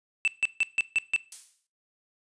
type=tone bursts; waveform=triangle; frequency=2653 Hz; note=E7; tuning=10 cents sharp; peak=-19 dBFS; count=6; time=0.25-1.162 s; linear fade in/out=0 ms; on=27 ms; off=150 ms
type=noise with exponential decay; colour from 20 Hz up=violet; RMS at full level=-33 dBFS; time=1.32-1.67 s; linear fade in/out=2 ms; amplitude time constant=75 ms
effects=noise-tail reverb RT60 0.4 s tail -20 dB re dry + resampled to 22050 Hz